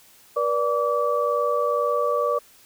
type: tone cluster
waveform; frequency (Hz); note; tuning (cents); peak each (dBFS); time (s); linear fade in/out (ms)
sine; 482.9 / 585 / 1153; B4 / D5 / D6; -39 / -7 / -32; -24; 0.36-2.39; 10
effects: white hiss -53 dBFS RMS until 2.65 s